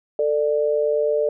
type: tone pair together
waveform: sine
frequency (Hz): 444.4 / 593.2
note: A4 / D5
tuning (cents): +17 / +17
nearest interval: perfect fourth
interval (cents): 500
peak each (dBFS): -20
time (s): 0.19-1.29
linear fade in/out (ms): 2
effects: none